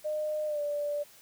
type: tone with pitch glide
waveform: sine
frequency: 610 to 584.5 Hz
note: D#5 to D5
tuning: -34 to -8 cents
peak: -29 dBFS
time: 0.04-1.04 s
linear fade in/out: 20 ms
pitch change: -74 cents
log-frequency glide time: 0.46-0.61 s
effects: white hiss -56 dBFS RMS until 1.21 s